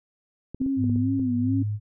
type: clicks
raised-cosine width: 3 ms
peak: -23 dBFS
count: 7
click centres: 0.546 / 0.616 / 0.663 / 0.842 / 0.897 / 0.96 / 1.196 s
type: tone with vibrato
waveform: sine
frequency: 256.9 Hz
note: C4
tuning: 32 cents flat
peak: -22 dBFS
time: 0.6-1.63 s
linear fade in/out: 10 ms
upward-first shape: sine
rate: 2.3 Hz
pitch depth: 100 cents each way
type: tone with tremolo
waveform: sine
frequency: 104.9 Hz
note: G#2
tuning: 18 cents sharp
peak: -23 dBFS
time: 0.76-1.8 s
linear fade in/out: 50 ms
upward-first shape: sine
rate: 1.5 Hz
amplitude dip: 55%
effects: none